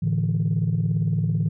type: chord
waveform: sine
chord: A suspended fourth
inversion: none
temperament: equal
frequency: 110 / 146.83 / 164.81 Hz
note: A2 / D3 / E3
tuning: 0 / 0 / 0 cents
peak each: -23 / -24 / -22 dBFS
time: 0.02-1.49 s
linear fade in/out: 10 ms
effects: tanh soft clip ceiling -14 dBFS